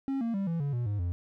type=tone with pitch steps; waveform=triangle; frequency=271.3 / 230.8 / 196.32 / 167 / 142.07 / 120.85 / 102.8 / 87.45 Hz; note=C#4 / A#3 / G3 / E3 / C#3 / B2 / G#2 / F2; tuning=-37 / -17 / +3 / +23 / +43 / -37 / -17 / +3 cents; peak=-26 dBFS; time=0.08-1.12 s; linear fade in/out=0 ms; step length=130 ms; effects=none